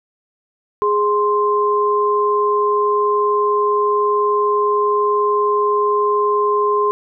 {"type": "tone pair together", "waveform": "sine", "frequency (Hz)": [415.3, 1046.5], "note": ["G#4", "C6"], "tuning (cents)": [0, 0], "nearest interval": "octave + major third", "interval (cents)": 1600, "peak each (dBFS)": -16, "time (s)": [0.82, 6.91], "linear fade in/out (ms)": 0, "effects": []}